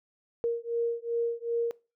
sine beating tone pair, 466.2 / 468.8 Hz, A#4 / A#4, 0 / +10 cents, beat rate 2.6 Hz, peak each -30 dBFS, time 0.44-1.71 s, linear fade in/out 0 ms, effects noise-tail reverb RT60 0.3 s tail -22 dB re dry

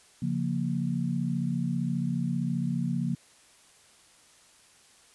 sine chord, Bb minor, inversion first, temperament just, 139.85 / 174.81 / 233.1 Hz, Db3 / F3 / Bb3, +16 / +2 / 0 cents, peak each -31 / -30 / -31 dBFS, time 0.22-3.15 s, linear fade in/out 5 ms, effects white hiss -58 dBFS RMS until 5.14 s + resampled to 24000 Hz

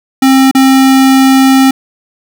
square tone with dropouts, 266.1 Hz, C4, 29 cents sharp, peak -4 dBFS, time 0.22-1.71 s, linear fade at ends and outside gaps 5 ms, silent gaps 0.513-0.549 s, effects none

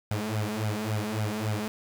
sawtooth tone with flanger, 107.2 Hz, A2, 45 cents flat, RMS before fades -30 dBFS, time 0.11-1.68 s, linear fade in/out 0 ms, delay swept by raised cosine 1.3 to 5 ms, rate 3.6 Hz, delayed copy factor +0.9, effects 8-bit

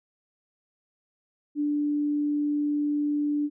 sine tone, 293.7 Hz, D4, in tune, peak -23 dBFS, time 1.55-3.5 s, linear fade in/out 50 ms, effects none

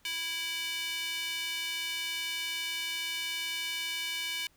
square tone with high-pass filter, 329.6 Hz, E4, in tune, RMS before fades -35 dBFS, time 0.05-4.47 s, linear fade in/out 2 ms, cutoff 2600 Hz, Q 2.7, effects pink hiss -66 dBFS RMS until 4.56 s

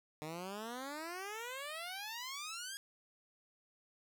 10% pulse exponential sweep, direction up, 150 to 1661.2 Hz, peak -34 dBFS, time 0.22-2.77 s, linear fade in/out 0 ms, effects none

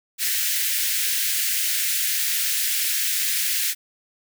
white high-pass noise, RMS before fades -23 dBFS, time 0.18-3.75 s, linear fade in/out 50 ms, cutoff 1600 Hz, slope 48 dB/octave, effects none

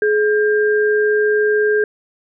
sine tone pair together, 423.1 / 1599 Hz, G#4 / G6, +32 / +34 cents, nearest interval octave + major seventh, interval 2302 cents, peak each -13 / -19 dBFS, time 0.02-1.84 s, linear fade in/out 2 ms, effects none

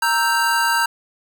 square chord, E diminished, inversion second, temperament equal, 932.3 / 1318.5 / 1568 Hz, Bb5 / E6 / G6, 0 / 0 / 0 cents, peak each -20 / -25 / -20 dBFS, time 0.02-0.86 s, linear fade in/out 5 ms, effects none

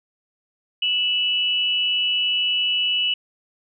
sine tone pair together, 2637 / 2946 Hz, E7 / F#7, 0 / -8 cents, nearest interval major second, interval 192 cents, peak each -26 / -19 dBFS, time 0.82-3.14 s, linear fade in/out 5 ms, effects none

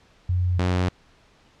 sine / sawtooth tone pair in turn, 90.1 / 90.56 Hz, F#2 / F#2, -45 / -37 cents, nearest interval unison, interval 8 cents, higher second, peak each -19 / -16 dBFS, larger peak second, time 0.29-0.59 / 0.59-0.89 s, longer neither, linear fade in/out 5 ms, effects pink hiss -57 dBFS RMS until 1.6 s + low-pass 5000 Hz 12 dB/octave

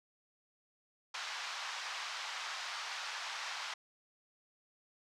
pink band-pass noise, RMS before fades -42 dBFS, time 1.14-3.74 s, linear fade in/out 5 ms, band 890 to 5800 Hz, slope 24 dB/octave, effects none

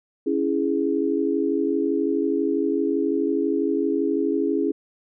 sine chord, C# minor, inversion none, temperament equal, 277.2 / 329.6 / 415.3 Hz, C#4 / E4 / G#4, 0 / 0 / 0 cents, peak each -24 dBFS, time 0.26-4.72 s, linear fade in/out 10 ms, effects none

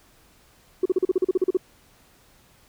sine tone bursts, 370 Hz, F#4, in tune, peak -15 dBFS, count 12, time 0.83-1.571 s, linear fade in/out 5 ms, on 26 ms, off 39 ms, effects tanh soft clip ceiling -12 dBFS + pink hiss -57 dBFS RMS until 2.68 s

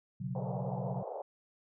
sine chord, B suspended second, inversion none, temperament equal with one note detuned, 123.47 / 140.2 / 185 Hz, B2 / C#3 / F#3, 0 / +20 / 0 cents, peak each -39 dBFS, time 0.2-1.03 s, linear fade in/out 10 ms
pink band-pass noise, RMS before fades -41 dBFS, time 0.35-1.22 s, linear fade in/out 2 ms, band 450 to 870 Hz, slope 48 dB/octave
effects none

